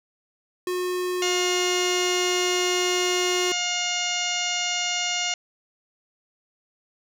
square tone, 362.1 Hz, F#4, 37 cents flat, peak -25 dBFS, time 0.67-3.52 s, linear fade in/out 2 ms
harmonic tone, 712 Hz, F5, 33 cents sharp, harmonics 1 / 2 / 3 / 4 / 5 / 6 / 7 / 8 / 9 / 10, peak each -33 / -36 / -30 / -28 / -36 / -35 / -41 / -32 / -35 / -36 dBFS, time 1.22-5.34 s, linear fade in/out 2 ms
effects none

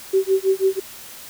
sine tone with tremolo, 383.5 Hz, G4, 38 cents flat, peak -12 dBFS, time 0.13-0.8 s, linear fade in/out 10 ms, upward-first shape sine, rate 6.1 Hz, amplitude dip 100%, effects white hiss -39 dBFS RMS until 1.29 s

